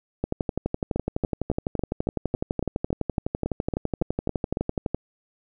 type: two click trains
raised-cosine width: 2 ms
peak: -11 / -12 dBFS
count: 57 / 14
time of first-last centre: 0.24-4.946 / 0.96-4.571 s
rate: 11.9 / 3.6 Hz
effects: none